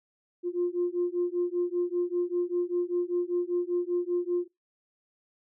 sine beating tone pair, 350 / 355.1 Hz, F4 / F4, +4 / +29 cents, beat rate 5.1 Hz, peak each -28 dBFS, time 0.43-4.48 s, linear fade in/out 50 ms, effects noise-tail reverb RT60 0.2 s tail -24 dB re dry + tanh soft clip ceiling -19 dBFS

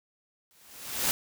white noise with exponential growth, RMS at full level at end -24 dBFS, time 0.51-1.11 s, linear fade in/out 0 ms, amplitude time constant 130 ms, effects none

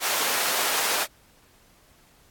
pink high-pass noise, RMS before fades -25 dBFS, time 0-1.07 s, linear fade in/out 50 ms, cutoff 660 Hz, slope 12 dB/octave, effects pink hiss -58 dBFS RMS until 2.3 s + AAC 64 kbps

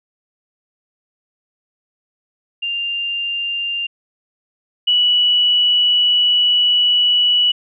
sine tone pair in turn, 2794 / 2945 Hz, F7 / F#7, 0 / -9 cents, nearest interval minor second, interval 91 cents, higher second, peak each -19 / -11 dBFS, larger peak second, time 2.62-3.87 / 4.87-7.52 s, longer second, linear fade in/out 10 ms, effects none

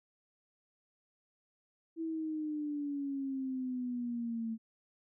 sine exponential sweep, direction down, 329 to 222.7 Hz, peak -34 dBFS, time 1.96-4.58 s, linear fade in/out 50 ms, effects none

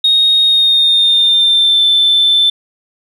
sine tone with pitch glide, 3729 to 3536 Hz, A#7 to A7, 0 to +8 cents, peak -6 dBFS, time 0.04-2.5 s, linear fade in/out 5 ms, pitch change -92 cents, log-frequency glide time 0.44-1.85 s, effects tanh soft clip ceiling -3 dBFS + 8-bit

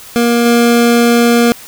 25% pulse tone with level steps, 236.3 Hz, A#3, 24 cents sharp, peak -5 / -3 dBFS, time 0.16-1.52 s, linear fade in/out 0 ms, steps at 0.45 s, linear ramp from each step 10 ms, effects white hiss -34 dBFS RMS until 1.67 s

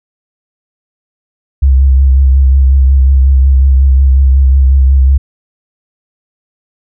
sine tone with vibrato, 66.8 Hz, C2, 36 cents sharp, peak -3 dBFS, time 1.62-5.18 s, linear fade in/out 10 ms, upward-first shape triangle, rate 5.5 Hz, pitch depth 49 cents each way, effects none

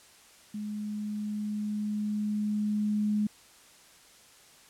sine tone with level ramp, 210 Hz, G#3, 19 cents sharp, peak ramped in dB -33 to -24 dBFS, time 0.54-3.27 s, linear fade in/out 5 ms, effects white hiss -56 dBFS RMS until 4.69 s + low-pass 10000 Hz 12 dB/octave

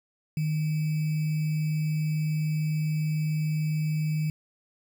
sine tone with sample-and-hold, 154.5 Hz, D#3, 12 cents flat, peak -24 dBFS, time 0.37-4.3 s, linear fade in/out 2 ms, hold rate 2450 Hz, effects none

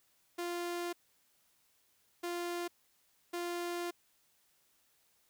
sawtooth tone bursts at uneven times, 348.1 Hz, F4, 6 cents flat, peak -32 dBFS, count 3, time 0.38-0.93 / 2.23-2.68 / 3.33-3.91 s, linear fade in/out 10 ms, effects white hiss -72 dBFS RMS until 5.29 s

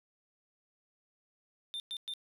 triangle tone bursts, 3590 Hz, A7, 34 cents sharp, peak -35 dBFS, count 3, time 1.74-2.137 s, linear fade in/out 0 ms, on 59 ms, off 110 ms, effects none

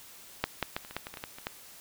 clicks, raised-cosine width 0.3 ms, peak -10 / -12 / -15 / -30 / -26 / -16 / -22 / -25 / -24 / -20 / -27 / -16 dBFS, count 12, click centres 0.44 / 0.627 / 0.765 / 0.849 / 0.91 / 0.966 / 1.069 / 1.14 / 1.172 / 1.239 / 1.385 / 1.469 s, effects white hiss -51 dBFS RMS until 1.8 s

